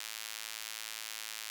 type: tone with high-pass filter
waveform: sawtooth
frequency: 109.7 Hz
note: A2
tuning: 5 cents flat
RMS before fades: -43 dBFS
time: 0-1.5 s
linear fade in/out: 0 ms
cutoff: 2700 Hz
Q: 0.67
effects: 10-bit